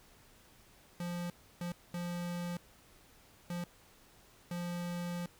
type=tone bursts at uneven times; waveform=square; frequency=174.61 Hz; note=F3; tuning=in tune; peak=-37 dBFS; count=5; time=1-1.3 / 1.61-1.72 / 1.94-2.57 / 3.5-3.64 / 4.51-5.26 s; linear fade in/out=2 ms; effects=pink hiss -62 dBFS RMS until 5.39 s